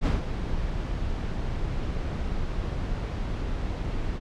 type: noise with ADSR envelope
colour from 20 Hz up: brown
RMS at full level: -20 dBFS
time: 0.01-4.2 s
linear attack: 47 ms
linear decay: 150 ms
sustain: -9 dB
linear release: 41 ms
effects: low-pass 5000 Hz 12 dB/octave